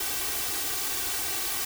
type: noise with comb filter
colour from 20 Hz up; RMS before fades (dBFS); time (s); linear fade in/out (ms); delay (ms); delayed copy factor
white; -30; 0-1.65; 5; 2.6; +0.85
effects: none